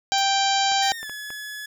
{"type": "harmonic tone", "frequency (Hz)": 785, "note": "G5", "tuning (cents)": 2, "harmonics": [1, 2, 3, 4, 5, 6, 7, 8, 9], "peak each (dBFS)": [-21, -29, -32, -27, -28, -30, -33, -35, -32], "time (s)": [0.12, 0.92], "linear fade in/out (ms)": 0}
{"type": "noise with exponential decay", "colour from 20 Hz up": "blue", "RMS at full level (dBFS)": -38, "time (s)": [0.18, 0.27], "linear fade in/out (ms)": 1, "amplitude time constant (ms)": 19}
{"type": "clicks", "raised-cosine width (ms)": 0.5, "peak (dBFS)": -24, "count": 4, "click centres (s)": [0.719, 1.03, 1.096, 1.304]}
{"type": "tone with pitch glide", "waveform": "sawtooth", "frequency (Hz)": [1845, 1701.7], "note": ["A#6", "G#6"], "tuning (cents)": [-18, 42], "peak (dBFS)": -29, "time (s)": [0.82, 1.66], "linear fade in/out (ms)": 5, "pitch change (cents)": -140, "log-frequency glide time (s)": [0.97, 1.08]}
{"effects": []}